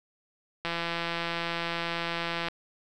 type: click train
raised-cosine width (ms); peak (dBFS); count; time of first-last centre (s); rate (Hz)
0.3; -15; 311; 0.65-2.484; 169
effects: none